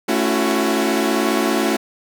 sawtooth chord, F# minor seventh, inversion first, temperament equal with one note detuned, 220 / 277.2 / 335.2 / 370 Hz, A3 / C#4 / E4 / F#4, 0 / 0 / +29 / 0 cents, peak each -18 dBFS, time 0.08-1.77 s, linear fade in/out 10 ms, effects none

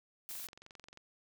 blue noise, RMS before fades -44 dBFS, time 0.29-0.47 s, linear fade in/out 0 ms
click train, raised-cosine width 0.2 ms, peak -35 dBFS, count 16, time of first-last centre 0.31-0.974 s, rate 22.6 Hz
effects none

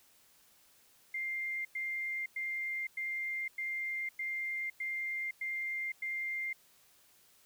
sine tone bursts, 2103 Hz, C7, 8 cents sharp, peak -34 dBFS, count 9, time 1.14-6.53 s, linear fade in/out 5 ms, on 510 ms, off 100 ms, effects white hiss -65 dBFS RMS until 7.45 s

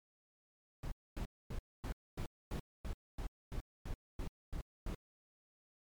brown noise bursts, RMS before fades -40 dBFS, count 13, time 0.83-4.948 s, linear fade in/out 2 ms, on 86 ms, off 250 ms, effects MP3 96 kbps

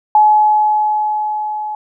sine tone with level ramp, 850 Hz, G#5, 40 cents sharp, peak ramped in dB -5 to -20 dBFS, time 0.15-1.75 s, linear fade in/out 2 ms, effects none

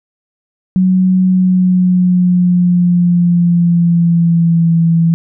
sine tone with pitch glide, 185.4 to 166.13 Hz, F#3 to E3, +4 to +14 cents, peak -7 dBFS, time 0.76-5.14 s, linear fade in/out 0 ms, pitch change -190 cents, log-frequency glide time 1.26-4.75 s, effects none

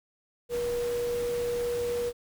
sine tone in noise, 480 Hz, B4, 49 cents flat, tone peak -27 dBFS, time 0.49-2.13 s, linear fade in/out 50 ms, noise pink, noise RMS -41 dBFS, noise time 0.49-2.13 s, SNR +11 dB, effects none

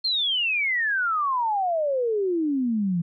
sine exponential sweep, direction down, 4284 to 164.81 Hz, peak -21 dBFS, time 0.04-3.02 s, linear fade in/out 10 ms, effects none

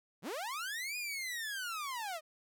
sawtooth linear two-way sweep, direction up then down, 123.47 to 2489 to 598 Hz, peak -34 dBFS, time 0.22-2.21 s, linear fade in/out 50 ms, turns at 0.97 s, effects none

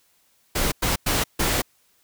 pink noise bursts at uneven times, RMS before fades -22 dBFS, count 4, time 0.55-0.72 / 0.82-0.96 / 1.06-1.24 / 1.39-1.62 s, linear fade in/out 10 ms, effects white hiss -63 dBFS RMS until 2.03 s

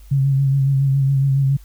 sine tone with vibrato, 136.8 Hz, C#3, 23 cents flat, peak -13 dBFS, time 0.11-1.57 s, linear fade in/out 10 ms, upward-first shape sine, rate 7.2 Hz, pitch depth 34 cents each way, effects added 50 Hz sine -39 dBFS peak until 1.64 s + white hiss -54 dBFS RMS until 1.64 s

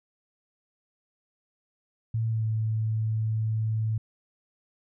sine tone with pitch glide, 112.9 to 110.07 Hz, A2 to A2, +45 to +1 cents, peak -24 dBFS, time 2.14-3.98 s, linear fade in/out 5 ms, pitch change -44 cents, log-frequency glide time 2.27-2.45 s, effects none

